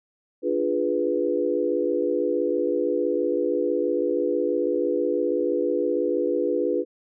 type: chord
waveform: sine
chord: D diminished seventh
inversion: none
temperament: equal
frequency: 293.7 / 349.2 / 415.3 / 493.9 Hz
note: D4 / F4 / Ab4 / Cb5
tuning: 0 / 0 / 0 / 0 cents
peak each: -28 / -26 / -27 / -25 dBFS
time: 0.42-6.85 s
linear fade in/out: 50 ms
effects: none